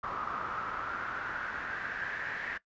brown noise with band-pass filter sweep, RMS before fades -37 dBFS, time 0.03-2.58 s, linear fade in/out 10 ms, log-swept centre 1200 to 1800 Hz, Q 6.8, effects noise-tail reverb RT60 0.1 s tail -18 dB re dry + resampled to 16000 Hz

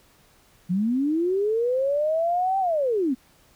sine linear two-way sweep, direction up then down, 170 to 784 to 236.8 Hz, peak -20 dBFS, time 0.69-3.15 s, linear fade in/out 20 ms, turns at 2.59 s, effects pink hiss -58 dBFS RMS until 3.55 s

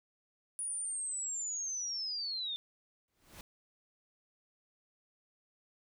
sine linear sweep, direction down, 9770 to 3539 Hz, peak -35 dBFS, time 0.59-2.56 s, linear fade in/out 0 ms
pink noise with exponential growth, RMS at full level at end -47 dBFS, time 3.08-3.41 s, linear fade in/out 1 ms, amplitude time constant 70 ms
effects none

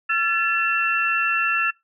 sine tone cluster, 1352 / 1733 / 2695 Hz, E6 / A6 / E7, +43 / -27 / +38 cents, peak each -23 dBFS, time 0.09-1.71 s, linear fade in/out 10 ms, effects noise-tail reverb RT60 0.2 s tail -23 dB re dry

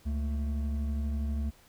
triangle tone pair together, 70.2 / 222.9 Hz, C#2 / A3, +22 / +23 cents, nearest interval octave + minor sixth, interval 2001 cents, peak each -27 / -36 dBFS, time 0.05-1.51 s, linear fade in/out 20 ms, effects pink hiss -60 dBFS RMS until 1.68 s

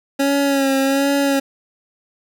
25% pulse tone with vibrato, 275.2 Hz, C#4, 12 cents flat, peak -11 dBFS, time 0.19-1.4 s, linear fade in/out 10 ms, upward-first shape sine, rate 1.3 Hz, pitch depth 37 cents each way, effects none

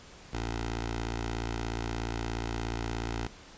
10% pulse tone with notch filter, 56.9 Hz, A#1, 41 cents flat, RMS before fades -34 dBFS, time 0.33-3.27 s, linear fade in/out 5 ms, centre 180 Hz, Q 1.1, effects pink hiss -51 dBFS RMS until 3.57 s + resampled to 16000 Hz

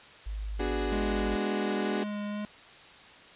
sine tone, 51.91 Hz, G#1, in tune, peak -32 dBFS, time 0.26-1.36 s, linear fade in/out 10 ms
35% pulse chord, G# half-diminished seventh, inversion first, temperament equal, 246.9 / 293.7 / 370 / 415.3 Hz, B3 / D4 / F#4 / G#4, 0 / 0 / 0 / 0 cents, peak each -36 / -34 / -32 / -33 dBFS, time 0.59-2.04 s, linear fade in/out 10 ms
square tone with vibrato, 207.7 Hz, G#3, in tune, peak -33 dBFS, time 0.92-2.45 s, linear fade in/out 0 ms, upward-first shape sine, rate 2.1 Hz, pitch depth 11 cents each way
effects white hiss -51 dBFS RMS until 3.35 s + resampled to 8000 Hz

